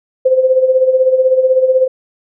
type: tone with tremolo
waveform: sine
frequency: 518 Hz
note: C5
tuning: 17 cents flat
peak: -5 dBFS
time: 0.25-1.88 s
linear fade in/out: 10 ms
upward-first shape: sine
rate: 16 Hz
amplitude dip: 65%
effects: none